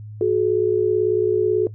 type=tone pair together; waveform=sine; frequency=367.4 / 425.6 Hz; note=F#4 / G#4; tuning=-12 / +42 cents; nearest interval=minor third; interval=254 cents; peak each=-18 dBFS; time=0.21-1.67 s; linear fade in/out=2 ms; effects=noise-tail reverb RT60 0.1 s tail -18 dB re dry + added 106 Hz sine -33 dBFS peak until 1.74 s

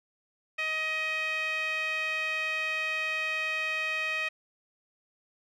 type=tone with band-pass filter; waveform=sawtooth; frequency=629 Hz; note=D#5; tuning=19 cents sharp; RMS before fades=-31 dBFS; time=0.58-4.29 s; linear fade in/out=10 ms; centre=2300 Hz; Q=6.8; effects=none

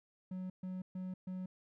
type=tone bursts; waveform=triangle; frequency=185 Hz; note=F#3; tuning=in tune; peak=-37 dBFS; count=4; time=0.31-1.46 s; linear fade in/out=5 ms; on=190 ms; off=130 ms; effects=none

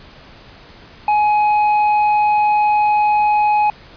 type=tone with hard clipping; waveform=sine; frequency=840 Hz; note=G#5; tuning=19 cents sharp; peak=-13 dBFS; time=1.08-3.7 s; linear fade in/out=2 ms; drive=5 dB; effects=pink hiss -42 dBFS RMS until 3.96 s + resampled to 11025 Hz

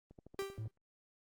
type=click train; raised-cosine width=2 ms; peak=-40 dBFS; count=8; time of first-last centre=0.11-0.657 s; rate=12.8 Hz
type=tone with exponential decay; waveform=45% pulse; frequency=392 Hz; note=G4; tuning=in tune; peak=-34 dBFS; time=0.39-0.71 s; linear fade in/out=1 ms; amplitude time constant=69 ms
type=tone; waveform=triangle; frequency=109.7 Hz; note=A2; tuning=5 cents flat; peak=-37 dBFS; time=0.58-0.68 s; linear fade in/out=5 ms
effects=Opus 24 kbps

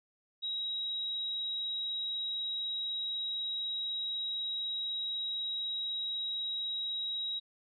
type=tone; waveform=sine; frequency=3831 Hz; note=A#7; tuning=47 cents sharp; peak=-33 dBFS; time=0.42-7.4 s; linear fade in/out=20 ms; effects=none

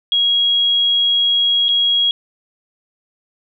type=tone with dropouts; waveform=sine; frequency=3300 Hz; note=G#7; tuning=12 cents flat; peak=-12 dBFS; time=0.12-2.11 s; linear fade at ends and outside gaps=1 ms; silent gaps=1.684-1.689 s; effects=none

